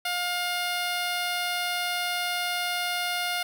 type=tone; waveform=10% pulse; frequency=710 Hz; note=F5; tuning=28 cents sharp; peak=-18 dBFS; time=0.05-3.43 s; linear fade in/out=5 ms; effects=none